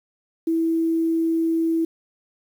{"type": "tone with quantisation", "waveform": "sine", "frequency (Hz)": 327.9, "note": "E4", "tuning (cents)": -9, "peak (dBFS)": -18, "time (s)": [0.47, 1.85], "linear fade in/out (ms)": 5, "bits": 8, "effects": []}